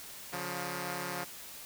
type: tone pair together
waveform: 5% pulse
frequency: 141.41 / 177.6 Hz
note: C#3 / F3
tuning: +35 / +29 cents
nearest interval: major third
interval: 394 cents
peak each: -29 / -26 dBFS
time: 0.32-1.25 s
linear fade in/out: 20 ms
effects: white hiss -47 dBFS RMS until 1.65 s